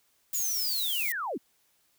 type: noise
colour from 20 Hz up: violet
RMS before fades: -32 dBFS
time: 0.33-1.12 s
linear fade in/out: 2 ms
type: linear sweep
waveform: sine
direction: down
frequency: 7040 to 186.1 Hz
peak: -30 dBFS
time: 0.34-1.38 s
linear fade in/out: 10 ms
effects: white hiss -69 dBFS RMS until 1.98 s